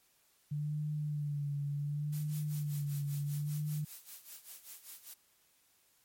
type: tone with vibrato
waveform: sine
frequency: 146.83 Hz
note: D3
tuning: in tune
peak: -33 dBFS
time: 0.51-3.85 s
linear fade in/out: 10 ms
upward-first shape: sine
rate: 0.69 Hz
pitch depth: 45 cents each way
type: noise with tremolo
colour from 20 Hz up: blue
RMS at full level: -47 dBFS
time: 2.12-5.14 s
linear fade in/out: 10 ms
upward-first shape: sine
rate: 5.1 Hz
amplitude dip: 80%
effects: white hiss -70 dBFS RMS until 6.04 s + MP3 64 kbps